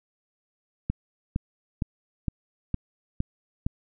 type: click train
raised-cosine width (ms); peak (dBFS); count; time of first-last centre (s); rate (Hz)
5; -13; 7; 0.9-3.665; 2.17
effects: none